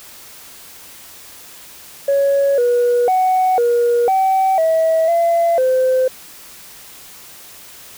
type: tone with pitch steps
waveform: sine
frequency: 557 / 484.3 / 745 / 476.9 / 765 / 647 / 678 / 516 Hz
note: C#5 / B4 / F#5 / A#4 / G5 / E5 / E5 / C5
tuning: +8 / -34 / +12 / +39 / -42 / -32 / +49 / -24 cents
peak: -10 dBFS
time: 2.08-6.08 s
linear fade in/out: 5 ms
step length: 500 ms
effects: tanh soft clip ceiling -9 dBFS + white hiss -39 dBFS RMS until 7.97 s